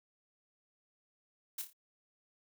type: noise with echo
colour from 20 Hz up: blue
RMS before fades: -39 dBFS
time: 1.58-1.62 s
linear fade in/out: 5 ms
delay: 28 ms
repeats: 4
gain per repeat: -7 dB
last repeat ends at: 1.732 s
effects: none